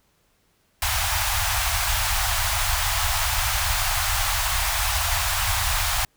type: band-stop noise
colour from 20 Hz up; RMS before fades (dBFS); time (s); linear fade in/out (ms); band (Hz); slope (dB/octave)
pink; -23; 0.82-6.05; 2; 100 to 700; 48
effects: pink hiss -65 dBFS RMS until 6.16 s